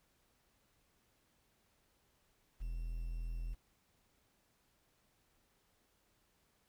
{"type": "tone with quantisation", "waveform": "triangle", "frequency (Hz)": 41.56, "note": "E1", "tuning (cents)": 15, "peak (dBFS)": -36, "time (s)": [2.6, 3.55], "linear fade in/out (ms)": 20, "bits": 11, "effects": ["pink hiss -75 dBFS RMS until 6.68 s"]}